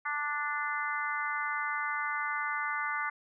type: harmonic tone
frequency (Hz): 293.7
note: D4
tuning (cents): 0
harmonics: 3 / 4 / 5 / 6 / 7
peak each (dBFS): -39 / -35 / -36 / -39 / -37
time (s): 0.05-3.1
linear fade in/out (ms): 10
effects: none